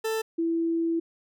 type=tone pair in turn; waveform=40% pulse / sine; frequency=442.7 / 331.7 Hz; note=A4 / E4; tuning=+11 / +11 cents; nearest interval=perfect fourth; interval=500 cents; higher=first; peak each=-25 / -23 dBFS; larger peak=second; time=0.04-0.22 / 0.38-1 s; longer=second; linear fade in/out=10 ms; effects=none